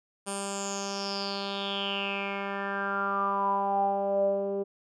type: tone with low-pass filter sweep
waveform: 10% pulse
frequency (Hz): 198.3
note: G3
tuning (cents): +20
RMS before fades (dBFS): -30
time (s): 0.26-4.64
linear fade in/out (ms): 20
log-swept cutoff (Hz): 9300 to 450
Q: 7.9
effects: none